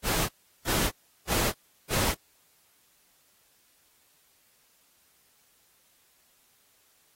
pink noise bursts, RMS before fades -27 dBFS, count 4, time 0.03-2.15 s, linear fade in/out 50 ms, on 260 ms, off 360 ms, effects white hiss -65 dBFS RMS until 7.15 s + AAC 48 kbps

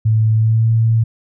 sine tone with pitch glide, 110 to 113.16 Hz, A2 to A2, 0 to +49 cents, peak -10 dBFS, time 0.05-1.04 s, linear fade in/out 10 ms, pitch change +49 cents, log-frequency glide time 0.35-0.68 s, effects none

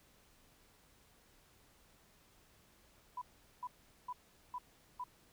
sine tone bursts, 992 Hz, B5, 7 cents sharp, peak -39 dBFS, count 5, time 3.17-5.04 s, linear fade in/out 5 ms, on 46 ms, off 410 ms, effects pink hiss -67 dBFS RMS until 5.32 s

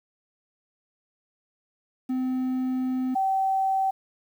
triangle / sine tone pair in turn, 257 / 770.1 Hz, C4 / G5, -31 / -31 cents, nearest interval octave + perfect fifth, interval 1900 cents, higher second, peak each -22 / -21 dBFS, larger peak second, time 2.09-3.15 / 3.15-3.91 s, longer first, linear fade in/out 10 ms, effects 9-bit

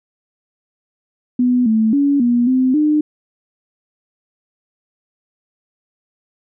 sine tone with pitch steps, 248 / 220.2 / 282.9 / 240.5 / 257.9 / 302.1 Hz, B3 / A3 / C#4 / B3 / C4 / D4, +7 / +2 / +35 / -46 / -25 / +49 cents, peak -11 dBFS, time 1.39-3.01 s, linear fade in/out 5 ms, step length 270 ms, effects none

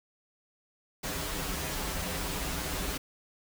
pink noise with comb filter, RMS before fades -34 dBFS, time 1.03-2.98 s, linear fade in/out 10 ms, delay 8.7 ms, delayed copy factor -1, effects none

